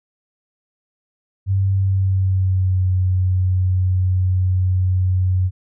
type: tone with pitch glide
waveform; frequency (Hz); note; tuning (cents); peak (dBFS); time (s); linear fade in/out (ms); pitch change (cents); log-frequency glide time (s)
sine; 96.9 to 92.36; G2 to F#2; -20 to -3; -14; 1.46-5.51; 50; -83; 1.72-2.88
effects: none